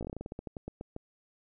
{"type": "slowing click train", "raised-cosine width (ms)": 2, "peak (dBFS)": -25, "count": 16, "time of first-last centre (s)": [0.01, 0.964], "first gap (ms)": 17, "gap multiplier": 1.17, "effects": []}